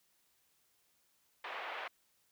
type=band-pass noise; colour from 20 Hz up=pink; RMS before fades=-43 dBFS; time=1.44-1.88 s; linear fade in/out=5 ms; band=580 to 2900 Hz; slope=24 dB/octave; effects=white hiss -74 dBFS RMS until 2.31 s